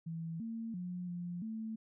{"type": "tone with pitch steps", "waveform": "sine", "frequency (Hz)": [164.3, 226.9, 179, 175.2, 221.2], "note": ["E3", "A#3", "F3", "F3", "A3"], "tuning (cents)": [-5, -47, 43, 6, 9], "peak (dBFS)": -38, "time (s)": [0.06, 1.76], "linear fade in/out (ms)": 10, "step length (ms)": 340, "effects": []}